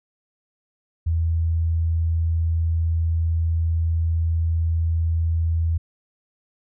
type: tone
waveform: sine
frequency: 82.3 Hz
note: E2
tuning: 2 cents flat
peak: -18 dBFS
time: 1.06-5.78 s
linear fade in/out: 10 ms
effects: none